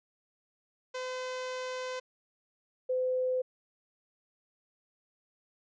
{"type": "tone pair in turn", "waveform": ["sawtooth", "sine"], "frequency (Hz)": [510, 510], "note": ["C5", "C5"], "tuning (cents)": [-44, -44], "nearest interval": "unison", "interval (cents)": 0, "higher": "neither", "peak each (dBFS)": [-31, -27], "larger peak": "second", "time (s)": [[0.94, 2], [2.89, 3.42]], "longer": "first", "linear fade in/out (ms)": 10, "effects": ["resampled to 16000 Hz"]}